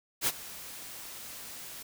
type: noise with ADSR envelope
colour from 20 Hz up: white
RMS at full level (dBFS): -26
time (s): 0.21-1.83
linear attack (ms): 61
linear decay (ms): 42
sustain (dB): -18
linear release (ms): 8
effects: none